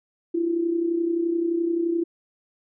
sine tone with amplitude modulation, 337.8 Hz, E4, 42 cents sharp, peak -18 dBFS, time 0.34-2.04 s, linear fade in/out 10 ms, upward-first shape sine, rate 31.6 Hz, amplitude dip 60%, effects none

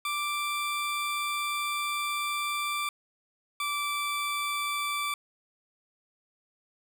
20% pulse tone pair in turn, 1174.7 / 1165.2 Hz, D6 / D6, 0 / -14 cents, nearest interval unison, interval 14 cents, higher first, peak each -24 dBFS, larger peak neither, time 0.05-2.89 / 3.6-5.14 s, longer first, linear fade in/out 2 ms, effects none

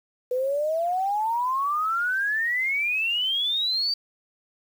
sine exponential sweep, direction up, 492.4 to 4665 Hz, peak -22 dBFS, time 0.31-3.94 s, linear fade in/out 5 ms, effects 8-bit

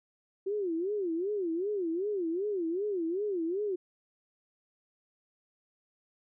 sine tone with vibrato, 370 Hz, F#4, in tune, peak -29 dBFS, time 0.46-3.76 s, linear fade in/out 10 ms, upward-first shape sine, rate 2.6 Hz, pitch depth 230 cents each way, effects none

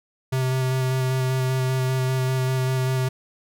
square tone with vibrato, 130 Hz, C3, 11 cents flat, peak -21 dBFS, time 0.32-3.09 s, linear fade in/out 10 ms, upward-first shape square, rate 5.1 Hz, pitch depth 11 cents each way, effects none

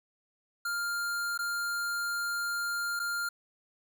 square tone with dropouts, 1400 Hz, F6, 4 cents sharp, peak -31 dBFS, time 0.65-3.29 s, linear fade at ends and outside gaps 5 ms, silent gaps 1.377-1.389 / 2.994-2.998 s, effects none

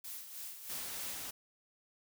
blue noise with tremolo, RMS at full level -44 dBFS, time 0.04-1.14 s, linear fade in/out 5 ms, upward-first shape sine, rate 3.2 Hz, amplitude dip 55%
white noise, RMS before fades -43 dBFS, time 0.69-1.31 s, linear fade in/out 10 ms
effects none

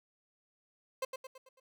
30% pulse tone with echo, 523.3 Hz, C5, in tune, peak -30 dBFS, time 1.02-1.05 s, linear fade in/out 5 ms, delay 110 ms, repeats 5, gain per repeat -6 dB, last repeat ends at 1.6 s, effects none

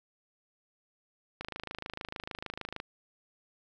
click train, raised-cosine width 0.3 ms, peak -21 dBFS, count 38, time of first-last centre 1.41-2.801 s, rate 26.6 Hz, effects none

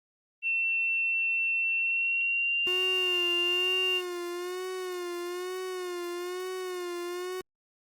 sine tone with pitch glide, 2698 to 2792 Hz, E7 to F7, +40 to -1 cents, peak -25 dBFS, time 0.42-4.02 s, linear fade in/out 50 ms, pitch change +59 cents, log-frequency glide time 1.74-2.71 s
45% pulse tone with vibrato, 360.4 Hz, F#4, 45 cents flat, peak -33 dBFS, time 2.67-7.41 s, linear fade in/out 0 ms, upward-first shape sine, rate 1.1 Hz, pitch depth 55 cents each way
effects Opus 24 kbps

